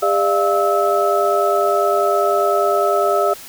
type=tone cluster; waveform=sine; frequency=402.8 / 598 / 688 / 1300 Hz; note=G4 / D5 / F5 / E6; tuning=+47 / +31 / -26 / -24 cents; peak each=-19 dBFS; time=0.02-3.34 s; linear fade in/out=10 ms; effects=white hiss -37 dBFS RMS until 3.48 s